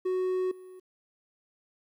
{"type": "tone with level steps", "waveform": "triangle", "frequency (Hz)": 370, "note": "F#4", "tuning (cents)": 0, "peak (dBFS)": [-24, -43], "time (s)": [0.05, 0.8], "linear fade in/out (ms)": 10, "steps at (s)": 0.51, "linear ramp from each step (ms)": 5, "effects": ["11-bit"]}